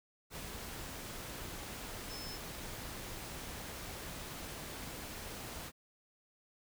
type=tone in noise; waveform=sine; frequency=5240 Hz; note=E8; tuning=11 cents flat; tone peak=-46 dBFS; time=2.08-2.39 s; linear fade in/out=50 ms; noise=pink; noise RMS=-45 dBFS; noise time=0.3-5.72 s; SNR=-4 dB; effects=none